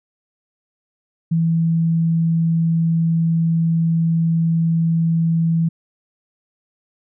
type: tone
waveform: sine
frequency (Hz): 164.81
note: E3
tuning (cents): 0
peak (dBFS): -14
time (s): 1.31-5.69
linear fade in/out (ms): 10
effects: none